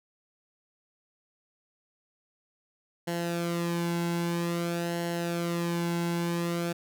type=tone with flanger; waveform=sawtooth; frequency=171.1 Hz; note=F3; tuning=35 cents flat; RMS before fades=-30 dBFS; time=3.07-6.73 s; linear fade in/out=10 ms; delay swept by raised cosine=0.82 to 1.67 ms; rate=0.51 Hz; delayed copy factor=-0.65; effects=none